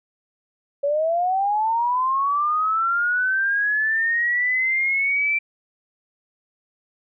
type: linear sweep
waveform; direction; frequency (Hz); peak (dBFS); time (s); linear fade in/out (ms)
sine; up; 557 to 2349; -18; 0.83-5.39; 10
effects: none